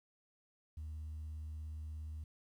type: tone with vibrato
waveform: sine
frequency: 77.5 Hz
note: D#2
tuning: 6 cents flat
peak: -40 dBFS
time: 0.77-2.24 s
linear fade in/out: 5 ms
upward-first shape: sine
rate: 17 Hz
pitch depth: 11 cents each way
effects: tanh soft clip ceiling -40 dBFS + 12-bit